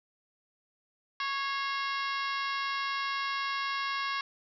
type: harmonic tone with a mistuned harmonic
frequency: 552 Hz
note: C#5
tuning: 7 cents flat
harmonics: 2 / 3 / 4 / 5 / 6 / 7 / 8 / 9 / 10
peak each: -33 / -37 / -39 / -41 / -43 / -44 / -45 / -46 / -47 dBFS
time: 1.2-4.21 s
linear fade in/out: 2 ms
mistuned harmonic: 4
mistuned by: -47 cents
effects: none